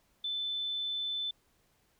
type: tone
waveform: sine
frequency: 3520 Hz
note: A7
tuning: in tune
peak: -32 dBFS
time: 0.24-1.31 s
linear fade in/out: 5 ms
effects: pink hiss -71 dBFS RMS until 1.99 s